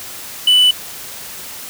triangle tone, 2984 Hz, F#7, 14 cents sharp, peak -6 dBFS, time 0.47-0.71 s, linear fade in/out 5 ms, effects white hiss -31 dBFS RMS until 1.69 s

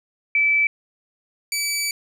sine / 15% pulse tone pair in turn, 2312 / 2300 Hz, D7 / D7, -28 / -37 cents, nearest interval unison, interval 9 cents, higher first, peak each -15 dBFS, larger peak neither, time 0.35-0.67 / 1.52-1.91 s, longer second, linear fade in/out 2 ms, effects none

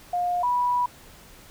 sine tone pair in turn, 710 / 979.9 Hz, F5 / B5, +28 / -14 cents, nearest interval tritone, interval 558 cents, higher second, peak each -22 / -20 dBFS, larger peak second, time 0.13-0.43 / 0.43-0.86 s, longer second, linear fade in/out 5 ms, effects pink hiss -49 dBFS RMS until 1.5 s

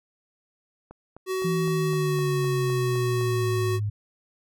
click train, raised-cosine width 1 ms, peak -29 dBFS, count 10, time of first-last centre 0.91-3.212 s, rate 3.91 Hz
square tone with pitch glide, 375.4 to 369.6 Hz, F#4 to F#4, +25 to -2 cents, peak -26 dBFS, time 1.26-3.8 s, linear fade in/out 50 ms, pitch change -27 cents, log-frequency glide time 1.89-2.26 s
sine exponential sweep, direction down, 169.9 to 103.1 Hz, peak -24 dBFS, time 1.44-3.9 s, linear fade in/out 10 ms
effects none

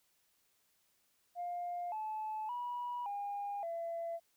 sine tone with pitch steps, 704 / 865 / 972 / 810 / 673 Hz, F5 / A5 / B5 / G#5 / E5, +14 / -30 / -28 / -43 / +36 cents, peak -36 dBFS, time 1.35-4.2 s, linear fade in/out 50 ms, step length 570 ms, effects tanh soft clip ceiling -33 dBFS + white hiss -75 dBFS RMS until 4.36 s

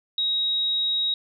sine tone, 3800 Hz, A#7, 33 cents sharp, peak -21 dBFS, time 0.18-1.14 s, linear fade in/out 2 ms, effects none

